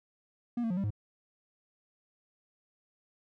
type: tone with pitch steps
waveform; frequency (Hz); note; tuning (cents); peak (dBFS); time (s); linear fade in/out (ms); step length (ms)
triangle; 239.3 / 227 / 178.7 / 196.6 / 104.4; A#3 / A#3 / F3 / G3 / G#2; +46 / -46 / +40 / +5 / +10; -27; 0.57-0.905; 5; 67
effects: none